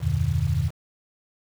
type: tone cluster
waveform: sine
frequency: 80.2 / 93.8 / 121.7 / 150.2 Hz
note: E2 / F#2 / B2 / D3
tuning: -47 / +24 / -25 / +39 cents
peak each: -26 dBFS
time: 0-0.71 s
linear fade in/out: 50 ms
effects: 7-bit